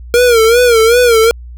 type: tone with vibrato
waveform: square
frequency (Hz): 468.6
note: A#4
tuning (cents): +9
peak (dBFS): -6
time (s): 0.14-1.31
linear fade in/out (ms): 0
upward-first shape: sine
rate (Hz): 2.6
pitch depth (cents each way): 100
effects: added 60 Hz sine -27 dBFS peak until 1.57 s